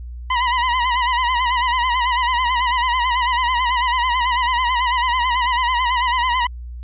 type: tone with vibrato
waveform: sawtooth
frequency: 987.8 Hz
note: B5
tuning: in tune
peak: -12 dBFS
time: 0.3-6.47 s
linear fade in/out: 5 ms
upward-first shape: sine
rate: 9.1 Hz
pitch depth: 84 cents each way
effects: added 60 Hz sine -29 dBFS peak until 6.83 s + resampled to 8000 Hz